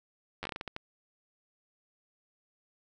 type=slowing click train; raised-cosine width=0.3 ms; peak=-21 dBFS; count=10; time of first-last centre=0.43-0.764 s; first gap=10 ms; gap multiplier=1.31; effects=none